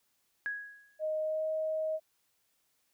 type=tone with exponential decay; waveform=sine; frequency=1661.2 Hz; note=G#6; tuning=in tune; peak=-30 dBFS; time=0.46-1.02 s; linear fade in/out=0 ms; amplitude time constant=120 ms
type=tone with pitch glide; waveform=sine; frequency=622.3 to 629.5 Hz; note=D#5 to D#5; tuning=0 to +20 cents; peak=-30 dBFS; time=0.99-2 s; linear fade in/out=50 ms; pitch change=+20 cents; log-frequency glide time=1.21-1.47 s
effects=white hiss -75 dBFS RMS until 2.93 s